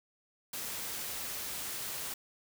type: noise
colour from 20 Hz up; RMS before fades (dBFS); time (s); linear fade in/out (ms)
white; -39; 0.53-2.14; 5
effects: none